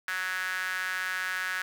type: tone with high-pass filter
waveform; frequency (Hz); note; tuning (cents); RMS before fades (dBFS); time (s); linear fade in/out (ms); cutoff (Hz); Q
sawtooth; 185.2; F#3; +2; -32; 0.08-1.62; 0; 1600; 5.9
effects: none